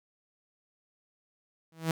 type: tone with exponential growth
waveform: sawtooth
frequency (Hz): 162.3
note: E3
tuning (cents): -27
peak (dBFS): -19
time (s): 1.72-1.91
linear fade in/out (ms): 2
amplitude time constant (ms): 41
effects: none